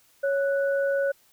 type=tone pair together; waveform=sine; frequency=554.4 / 1480.1 Hz; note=C#5 / F#6; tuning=0 / 0 cents; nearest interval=octave + perfect fourth; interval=1700 cents; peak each=-22 / -31 dBFS; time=0.23-1.12 s; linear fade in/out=10 ms; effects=white hiss -61 dBFS RMS until 1.32 s